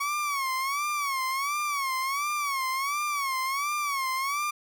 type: tone with vibrato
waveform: 30% pulse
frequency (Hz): 1116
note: C#6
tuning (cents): +11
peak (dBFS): -24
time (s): 0-4.51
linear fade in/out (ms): 10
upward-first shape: sine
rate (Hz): 1.4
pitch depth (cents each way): 120
effects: none